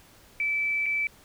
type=tone with dropouts; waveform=sine; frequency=2315 Hz; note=D7; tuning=25 cents flat; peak=-24 dBFS; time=0.4-1.07 s; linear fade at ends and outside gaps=1 ms; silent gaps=0.859-0.863 s; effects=pink hiss -55 dBFS RMS until 1.24 s